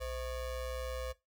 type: ring-modulated tone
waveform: square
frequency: 289.3 Hz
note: D4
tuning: 26 cents flat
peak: -35 dBFS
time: 0-1.13 s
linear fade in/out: 20 ms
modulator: 228 Hz
effects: noise-tail reverb RT60 0.2 s tail -18 dB re dry